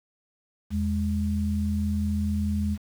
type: tone pair together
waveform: sine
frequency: 82 / 206.8 Hz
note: E2 / G#3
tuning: -9 / -7 cents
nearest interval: octave + major third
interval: 1602 cents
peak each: -26 dBFS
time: 0.7-2.78 s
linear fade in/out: 50 ms
effects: 8-bit